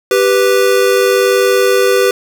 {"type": "tone pair together", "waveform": "square", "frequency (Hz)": [392, 492.9], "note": ["G4", "B4"], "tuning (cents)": [0, -3], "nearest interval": "major third", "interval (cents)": 397, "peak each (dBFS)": -12, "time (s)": [0.11, 2.11], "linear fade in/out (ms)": 2, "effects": []}